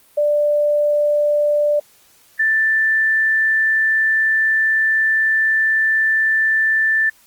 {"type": "tone pair in turn", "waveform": "sine", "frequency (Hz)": [590, 1768], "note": ["D5", "A6"], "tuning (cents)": [8, 8], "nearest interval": "octave + perfect fifth", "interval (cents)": 1900, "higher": "second", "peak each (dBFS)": -13, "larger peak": "neither", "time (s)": [[0.17, 1.8], [2.39, 7.1]], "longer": "second", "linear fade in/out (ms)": 10, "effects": ["white hiss -52 dBFS RMS until 7.26 s", "Opus 32 kbps"]}